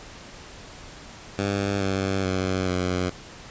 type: tone with pitch steps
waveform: 10% pulse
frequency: 99.5 / 96.56 / 93.7 / 90.93 Hz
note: G2 / G2 / F#2 / F#2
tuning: +26 / -26 / +22 / -30 cents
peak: -15 dBFS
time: 1.38-3.1 s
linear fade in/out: 10 ms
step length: 430 ms
effects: pink hiss -43 dBFS RMS until 3.5 s + resampled to 16000 Hz